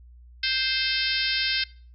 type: harmonic tone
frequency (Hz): 523.3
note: C5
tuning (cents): 0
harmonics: 3 / 4 / 5 / 6 / 7 / 8 / 9 / 10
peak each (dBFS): -31 / -31 / -31 / -31 / -31 / -31 / -31 / -31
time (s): 0.43-1.64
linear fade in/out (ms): 5
effects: noise-tail reverb RT60 0.4 s tail -20 dB re dry + added 60 Hz sine -46 dBFS peak until 1.94 s